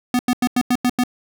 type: tone bursts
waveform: square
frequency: 247.4 Hz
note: B3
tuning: 3 cents sharp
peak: -15 dBFS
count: 7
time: 0.14-1.037 s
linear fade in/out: 2 ms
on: 51 ms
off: 90 ms
effects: none